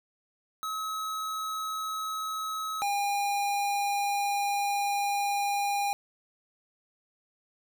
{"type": "tone pair in turn", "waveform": "square", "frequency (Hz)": [1283, 808.2], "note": ["E6", "G#5"], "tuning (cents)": [-47, -47], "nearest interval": "minor sixth", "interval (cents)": 800, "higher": "first", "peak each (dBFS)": [-32, -27], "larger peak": "second", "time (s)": [[0.63, 2.82], [2.82, 5.93]], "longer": "second", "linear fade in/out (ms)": 0, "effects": []}